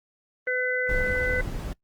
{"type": "harmonic tone", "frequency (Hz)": 503, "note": "B4", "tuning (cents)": 32, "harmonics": [1, 3, 4], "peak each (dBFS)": [-28, -28, -28], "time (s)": [0.47, 1.41], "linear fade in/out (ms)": 2}
{"type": "noise", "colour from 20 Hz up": "brown", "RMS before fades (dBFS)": -30, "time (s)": [0.89, 1.73], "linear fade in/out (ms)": 2}
{"effects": ["noise-tail reverb RT60 0.1 s tail -23 dB re dry", "Opus 24 kbps"]}